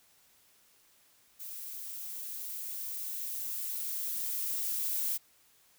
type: noise with level ramp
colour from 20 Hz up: violet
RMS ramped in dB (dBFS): -43 to -32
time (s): 1.39-5.18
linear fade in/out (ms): 20
effects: white hiss -65 dBFS RMS until 5.78 s